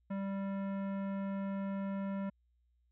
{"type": "tone with hard clipping", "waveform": "sine", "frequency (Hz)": 196, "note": "G3", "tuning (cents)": 0, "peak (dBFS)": -37, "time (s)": [0.1, 2.3], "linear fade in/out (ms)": 10, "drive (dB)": 18, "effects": ["added 60 Hz sine -70 dBFS peak until 2.91 s", "low-pass 2000 Hz 12 dB/octave"]}